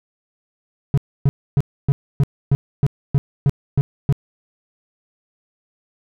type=tone bursts; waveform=triangle; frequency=139.9 Hz; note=C#3; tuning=16 cents sharp; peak=-9 dBFS; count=11; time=0.94-4.125 s; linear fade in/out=0 ms; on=35 ms; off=280 ms; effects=none